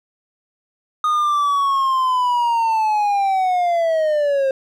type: linear sweep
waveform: triangle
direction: down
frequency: 1237 to 528 Hz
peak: -13 dBFS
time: 1.04-4.51 s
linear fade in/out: 2 ms
effects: none